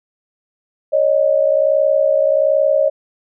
sine tone pair together, 554.4 / 615.7 Hz, C#5 / D#5, 0 / -18 cents, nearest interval major second, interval 182 cents, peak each -14 dBFS, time 0.92-2.9 s, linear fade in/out 20 ms, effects none

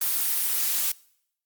blue noise, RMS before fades -25 dBFS, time 0.01-0.92 s, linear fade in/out 5 ms, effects noise-tail reverb RT60 0.7 s tail -23 dB re dry + Opus 32 kbps

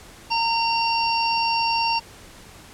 harmonic tone, 918 Hz, A#5, 27 cents flat, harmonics 1 / 3 / 5 / 6, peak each -21 / -26 / -28 / -29 dBFS, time 0.3-2 s, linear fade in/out 20 ms, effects pink hiss -45 dBFS RMS until 2.73 s + low-pass 11000 Hz 12 dB/octave

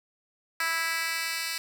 10% pulse tone with high-pass filter sweep, 328.6 Hz, E4, 5 cents flat, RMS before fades -30 dBFS, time 0.6-1.58 s, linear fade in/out 2 ms, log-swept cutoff 1600 to 3000 Hz, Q 1.4, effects none

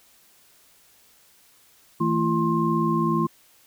sine tone cluster, 162.1 / 223.6 / 339.3 / 1060 Hz, E3 / A3 / F4 / C6, -29 / +28 / -50 / +22 cents, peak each -25 dBFS, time 2-3.27 s, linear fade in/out 10 ms, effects white hiss -57 dBFS RMS until 3.66 s

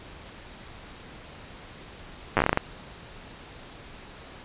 slowing click train, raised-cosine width 0.5 ms, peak -5 dBFS, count 10, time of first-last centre 2.37-2.574 s, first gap 9 ms, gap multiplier 1.22, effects pink hiss -45 dBFS RMS until 4.44 s + resampled to 8000 Hz

